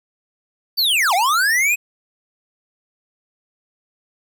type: linear two-way sweep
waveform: square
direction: down then up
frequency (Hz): 4695 to 670 to 2558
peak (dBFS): -15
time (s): 0.77-1.76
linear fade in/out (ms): 20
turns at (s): 1.14
effects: 9-bit